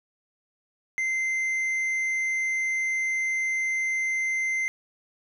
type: tone with tanh clipping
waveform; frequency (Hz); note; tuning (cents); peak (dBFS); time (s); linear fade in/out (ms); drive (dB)
sine; 2078; C7; -12; -25; 0.98-4.68; 0; 5
effects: none